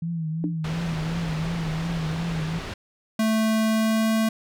sine tone with vibrato, 163.1 Hz, E3, 18 cents flat, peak -25 dBFS, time 0.02-2.59 s, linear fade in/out 5 ms, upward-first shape triangle, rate 2.8 Hz, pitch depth 82 cents each way
sine tone with exponential decay, 297.3 Hz, D4, 21 cents sharp, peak -20 dBFS, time 0.44-0.58 s, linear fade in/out 1 ms, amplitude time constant 30 ms
pink low-pass noise, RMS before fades -34 dBFS, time 0.64-2.74 s, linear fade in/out 5 ms, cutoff 4100 Hz, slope 12 dB/octave
square tone with pitch glide, 220 to 221.4 Hz, A3 to A3, 0 to +11 cents, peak -20 dBFS, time 3.19-4.29 s, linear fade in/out 5 ms, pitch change +11 cents, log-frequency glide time 3.68-4.09 s
effects none

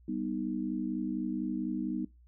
sine chord, G augmented, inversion none, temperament equal with one note detuned, 195.43 / 246.9 / 311.1 Hz, G3 / B3 / D#4, -5 / 0 / 0 cents, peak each -37 / -35 / -35 dBFS, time 0.08-2.05 s, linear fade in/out 5 ms, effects noise-tail reverb RT60 0.2 s tail -21 dB re dry + added 60 Hz sine -56 dBFS peak until 2.27 s

